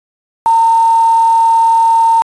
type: tone with quantisation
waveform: sine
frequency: 911 Hz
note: A#5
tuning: 40 cents flat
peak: -6 dBFS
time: 0.46-2.22 s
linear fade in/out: 0 ms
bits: 4
effects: resampled to 22050 Hz